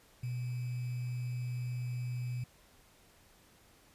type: tone with sample-and-hold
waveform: sine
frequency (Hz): 123.47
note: B2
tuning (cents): 0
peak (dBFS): -34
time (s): 0.23-2.44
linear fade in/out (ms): 5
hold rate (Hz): 2450
effects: pink hiss -63 dBFS RMS until 3.94 s + resampled to 32000 Hz